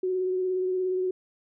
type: tone with vibrato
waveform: sine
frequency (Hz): 370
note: F#4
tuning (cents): 0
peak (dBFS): -24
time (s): 0.03-1.11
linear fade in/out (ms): 5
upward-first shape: triangle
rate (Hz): 17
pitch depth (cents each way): 26
effects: none